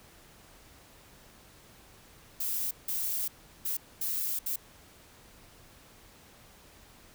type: noise bursts at uneven times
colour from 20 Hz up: violet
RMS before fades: -32 dBFS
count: 5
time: 2.4-2.71 / 2.88-3.28 / 3.65-3.77 / 4.01-4.39 / 4.46-4.56 s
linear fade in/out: 5 ms
effects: pink hiss -56 dBFS RMS until 7.14 s